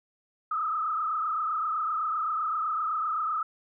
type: tone with frequency modulation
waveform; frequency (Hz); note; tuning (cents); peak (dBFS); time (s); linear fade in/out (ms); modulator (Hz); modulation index
sine; 1265; D#6; +28; -26; 0.51-3.43; 5; 27.8; 2.1
effects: none